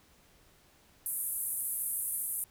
pink band-pass noise, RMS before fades -35 dBFS, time 1.06-2.44 s, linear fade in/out 0 ms, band 9700 to 13000 Hz, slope 48 dB/octave, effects pink hiss -63 dBFS RMS until 2.5 s

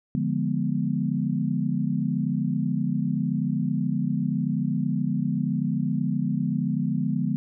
sine chord, D diminished seventh, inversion none, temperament equal with one note detuned, 146.83 / 174.61 / 207.7 / 245.9 Hz, D3 / F3 / Ab3 / Cb4, 0 / 0 / 0 / -7 cents, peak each -28 dBFS, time 0.15-7.36 s, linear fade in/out 0 ms, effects none

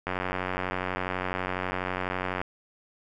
click train, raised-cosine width 0.5 ms, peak -14 dBFS, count 217, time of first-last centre 0.07-2.415 s, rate 92.1 Hz, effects none

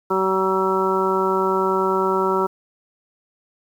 harmonic tone, 189.9 Hz, F#3, 45 cents sharp, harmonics 1 / 2 / 3 / 4 / 5 / 6 / 7, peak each -28 / -20 / -29 / -32 / -23 / -30 / -24 dBFS, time 0.1-2.47 s, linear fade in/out 10 ms, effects 8-bit

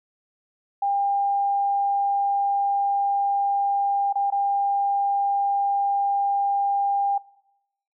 sine tone with dropouts, 800 Hz, G5, 35 cents sharp, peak -20 dBFS, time 0.82-7.18 s, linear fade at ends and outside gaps 5 ms, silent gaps 4.127-4.155 / 4.303-4.322 s, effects noise-tail reverb RT60 0.9 s tail -21 dB re dry

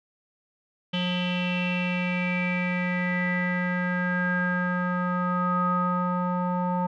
square tone with low-pass filter sweep, 179.3 Hz, F3, 46 cents sharp, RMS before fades -26 dBFS, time 0.93-6.87 s, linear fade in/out 10 ms, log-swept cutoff 3100 to 1000 Hz, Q 9.2, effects none

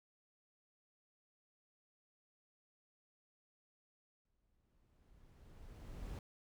brown noise with exponential growth, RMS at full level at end -44 dBFS, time 4.25-6.19 s, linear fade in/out 2 ms, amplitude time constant 420 ms, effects none

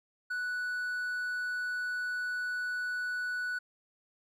triangle tone, 1480 Hz, F#6, in tune, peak -30 dBFS, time 0.3-3.59 s, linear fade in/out 10 ms, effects none

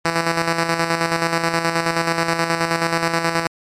5% pulse tone with tremolo, 166.5 Hz, E3, 18 cents sharp, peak -4 dBFS, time 0.05-3.47 s, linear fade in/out 2 ms, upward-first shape square, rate 9.4 Hz, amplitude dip 50%, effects low-pass 8000 Hz 12 dB/octave + MP3 96 kbps

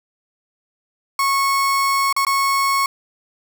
35% pulse tone with dropouts, 1100 Hz, C#6, 14 cents flat, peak -14 dBFS, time 1.19-2.86 s, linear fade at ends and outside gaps 2 ms, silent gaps 2.127-2.164 / 2.25-2.267 s, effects none

